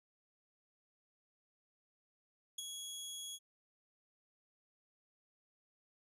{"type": "tone with ADSR envelope", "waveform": "20% pulse", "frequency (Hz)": 3334, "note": "G#7", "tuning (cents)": 6, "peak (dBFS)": -32, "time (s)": [2.58, 3.39], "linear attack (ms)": 7, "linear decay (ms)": 17, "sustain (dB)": -6, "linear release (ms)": 45, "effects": []}